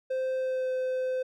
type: tone with pitch glide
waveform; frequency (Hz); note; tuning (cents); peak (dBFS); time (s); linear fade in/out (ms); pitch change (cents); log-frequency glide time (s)
triangle; 520 to 514; C5 to C5; -11 to -31; -25; 0.1-1.23; 10; -20; 0.37-0.71
effects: none